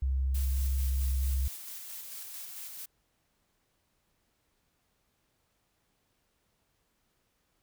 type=tone; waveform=sine; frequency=66.3 Hz; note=C2; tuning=23 cents sharp; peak=-26 dBFS; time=0.02-1.48 s; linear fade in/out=5 ms
type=noise with tremolo; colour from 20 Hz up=blue; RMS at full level=-42 dBFS; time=0.34-2.86 s; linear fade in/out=10 ms; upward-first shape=square; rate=4.5 Hz; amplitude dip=25%
effects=pink hiss -75 dBFS RMS until 7.62 s